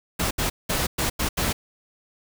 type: noise bursts at uneven times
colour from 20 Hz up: pink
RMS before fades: -24 dBFS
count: 6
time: 0.19-0.31 / 0.38-0.5 / 0.69-0.87 / 0.98-1.1 / 1.19-1.29 / 1.37-1.53 s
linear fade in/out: 10 ms
effects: none